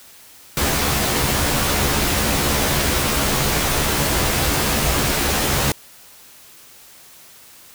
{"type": "noise with comb filter", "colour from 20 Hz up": "pink", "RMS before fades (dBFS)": -19, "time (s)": [0.57, 5.72], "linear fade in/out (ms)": 2, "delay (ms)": 14, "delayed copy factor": 0.7, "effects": ["white hiss -45 dBFS RMS until 7.74 s"]}